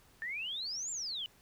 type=exponential two-way sweep; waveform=sine; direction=up then down; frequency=1760 to 7450 to 2912 Hz; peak=-36 dBFS; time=0.22-1.26 s; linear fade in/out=0 ms; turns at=0.91 s; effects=pink hiss -64 dBFS RMS until 1.41 s